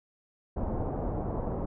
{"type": "low-pass noise", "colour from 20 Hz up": "pink", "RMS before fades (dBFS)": -32, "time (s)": [0.56, 1.66], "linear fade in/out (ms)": 10, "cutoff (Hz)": 850, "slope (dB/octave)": 24, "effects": []}